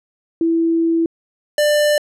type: tone pair in turn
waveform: sine / square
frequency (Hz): 330.7 / 593.9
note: E4 / D5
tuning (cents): +6 / +19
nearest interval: minor seventh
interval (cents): 1013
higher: second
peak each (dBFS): -13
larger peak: neither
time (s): 0.41-1.06 / 1.58-1.98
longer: first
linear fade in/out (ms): 2
effects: low-pass 12000 Hz 12 dB/octave